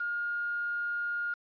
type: tone with quantisation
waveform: sine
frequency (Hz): 1421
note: F6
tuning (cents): +30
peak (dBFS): -30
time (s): 0-1.34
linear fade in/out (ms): 5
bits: 8
effects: resampled to 11025 Hz